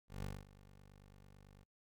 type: tone with ADSR envelope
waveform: 15% pulse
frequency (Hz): 49.03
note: G1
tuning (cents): +1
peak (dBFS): -34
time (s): 0.08-1.64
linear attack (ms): 150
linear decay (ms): 220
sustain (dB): -19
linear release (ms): 12
effects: noise-tail reverb RT60 0.1 s tail -26 dB re dry